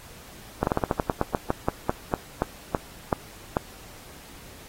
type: slowing click train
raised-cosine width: 1 ms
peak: -7 dBFS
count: 18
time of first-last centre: 0.63-3.569 s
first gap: 41 ms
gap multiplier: 1.16
effects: pink hiss -47 dBFS RMS until 4.68 s + AAC 48 kbps